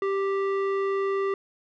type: tone with low-pass filter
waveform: square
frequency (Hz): 392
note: G4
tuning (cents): 0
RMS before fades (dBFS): -26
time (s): 0.02-1.34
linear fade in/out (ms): 2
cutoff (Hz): 1700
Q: 1.1
effects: none